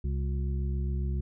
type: harmonic tone with a mistuned harmonic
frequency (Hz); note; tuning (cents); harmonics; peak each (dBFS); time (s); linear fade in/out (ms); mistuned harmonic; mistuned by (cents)
67.3; C2; +49; 1 / 2 / 3 / 5; -28 / -35 / -40 / -45; 0.04-1.21; 5; 5; +110
effects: none